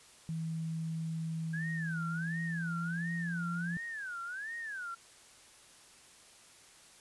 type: tone with pitch glide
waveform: sine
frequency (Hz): 162.1 to 171.74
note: E3 to F3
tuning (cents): -29 to -29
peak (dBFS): -34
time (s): 0.29-3.77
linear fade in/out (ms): 0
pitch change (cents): +100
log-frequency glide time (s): 1.63-3.52
type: tone with vibrato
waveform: sine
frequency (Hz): 1600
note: G6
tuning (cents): +35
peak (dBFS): -38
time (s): 1.53-4.95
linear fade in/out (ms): 10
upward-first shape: sine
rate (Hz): 1.4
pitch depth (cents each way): 270
effects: white hiss -58 dBFS RMS until 7 s + resampled to 24000 Hz